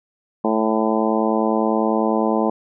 harmonic tone with a mistuned harmonic, 110 Hz, A2, in tune, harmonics 2 / 3 / 4 / 5 / 6 / 7 / 8 / 9, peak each -21 / -23 / -24 / -25 / -26 / -26 / -27 / -28 dBFS, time 0.44-2.5 s, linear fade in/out 5 ms, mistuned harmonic 9, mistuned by +37 cents, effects none

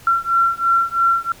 sine beating tone pair, 1360 / 1363 Hz, F6 / F6, -46 / -43 cents, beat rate 3 Hz, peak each -17 dBFS, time 0.07-1.32 s, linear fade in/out 2 ms, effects pink hiss -44 dBFS RMS until 1.4 s

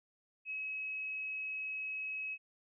sine tone, 2561 Hz, D#7, 49 cents sharp, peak -37 dBFS, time 0.45-2.38 s, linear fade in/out 50 ms, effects none

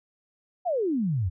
sine exponential sweep, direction down, 762 to 82.41 Hz, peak -23 dBFS, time 0.65-1.3 s, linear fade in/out 20 ms, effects none

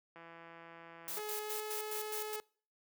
click train, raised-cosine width 0.5 ms, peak -38 dBFS, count 174, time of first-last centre 0.16-1.196 s, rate 167 Hz
blue noise with tremolo, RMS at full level -41 dBFS, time 1.08-2.36 s, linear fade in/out 0 ms, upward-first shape square, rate 4.8 Hz, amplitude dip 75%
sawtooth tone with pitch glide, 424.2 to 427.4 Hz, G#4 to G#4, +37 to +50 cents, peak -36 dBFS, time 1.17-2.4 s, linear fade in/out 0 ms, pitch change +13 cents, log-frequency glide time 1.44-1.54 s
effects noise-tail reverb RT60 0.5 s tail -26 dB re dry + high-pass 200 Hz 12 dB/octave

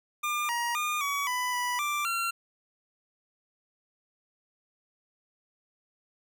25% pulse tone with pitch steps, 1201 / 948 / 1214 / 1132 / 995 / 983 / 1178 / 1369 Hz, D6 / A#5 / D#6 / C#6 / B5 / B5 / D6 / F6, +38 / +29 / -43 / +36 / +13 / -8 / +5 / -35 cents, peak -24 dBFS, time 0.23-2.31 s, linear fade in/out 10 ms, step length 260 ms, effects none

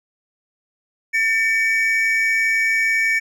triangle tone pair together, 1797 / 2272 Hz, A6 / C#7, +36 / +42 cents, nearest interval major third, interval 406 cents, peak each -18 / -16 dBFS, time 1.13-3.2 s, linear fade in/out 20 ms, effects none

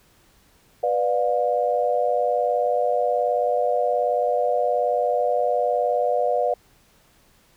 sine chord, B diminished, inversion none, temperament just, 493.9 / 592.7 / 711.2 Hz, B4 / D5 / F5, 0 / +16 / +31 cents, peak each -23 dBFS, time 0.83-6.54 s, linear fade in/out 5 ms, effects pink hiss -58 dBFS RMS until 7.56 s

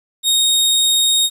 sawtooth tone, 3729 Hz, A#7, in tune, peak -9 dBFS, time 0.23-1.3 s, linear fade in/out 50 ms, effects resampled to 32000 Hz + 8-bit

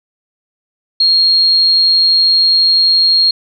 sine tone, 4257 Hz, C8, 29 cents sharp, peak -7 dBFS, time 1-3.31 s, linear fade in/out 5 ms, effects none

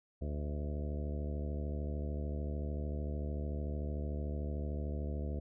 harmonic tone with a mistuned harmonic, 73.42 Hz, D2, in tune, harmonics 1 / 2 / 3 / 4 / 5 / 6 / 7 / 8 / 9, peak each -36 / -44 / -45 / -49 / -50 / -51 / -50 / -56 / -53 dBFS, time 0.21-5.4 s, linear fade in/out 10 ms, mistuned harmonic 8, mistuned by +42 cents, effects none

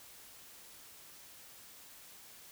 silence, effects white hiss -55 dBFS RMS until 2.51 s

